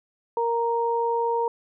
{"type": "tone pair together", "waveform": "sine", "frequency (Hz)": [466.1, 932.3], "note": ["A#4", "A#5"], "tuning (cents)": [0, 0], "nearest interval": "octave", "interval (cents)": 1200, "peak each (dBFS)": -24, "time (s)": [0.37, 1.48], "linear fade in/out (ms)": 2, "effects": []}